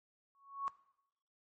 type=tone with exponential growth; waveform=sine; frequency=1108.7 Hz; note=C#6; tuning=in tune; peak=-31 dBFS; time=0.35-0.68 s; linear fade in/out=0 ms; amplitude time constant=71 ms; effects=noise-tail reverb RT60 0.8 s tail -20 dB re dry + MP3 32 kbps